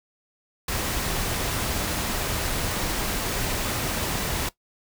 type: noise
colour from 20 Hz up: pink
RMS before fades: -27 dBFS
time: 0.68-4.49 s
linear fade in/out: 5 ms
effects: noise-tail reverb RT60 0.1 s tail -17 dB re dry